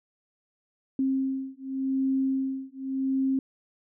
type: beating tone pair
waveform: sine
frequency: 266.2 / 267.07 Hz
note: C4 / C4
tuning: +30 / +36 cents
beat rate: 0.87 Hz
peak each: -28 / -28 dBFS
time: 0.99-3.39 s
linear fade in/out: 2 ms
effects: none